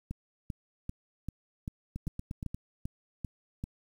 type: two click trains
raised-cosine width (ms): 5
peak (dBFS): -24 / -23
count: 6 / 10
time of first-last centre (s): 1.96-2.545 / 0.11-3.639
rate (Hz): 8.54 / 2.55
effects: 9-bit